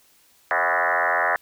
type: tone with frequency modulation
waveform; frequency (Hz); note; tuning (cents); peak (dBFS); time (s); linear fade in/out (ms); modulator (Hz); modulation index
sine; 1244.5; D#6; 0; -18; 0.51-1.36; 0; 86.2; 7.7
effects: white hiss -58 dBFS RMS until 1.41 s